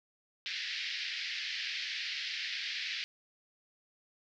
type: band-pass noise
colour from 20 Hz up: pink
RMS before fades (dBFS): -38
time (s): 0.46-3.04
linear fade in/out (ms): 0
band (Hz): 1800 to 5100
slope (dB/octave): 48
effects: none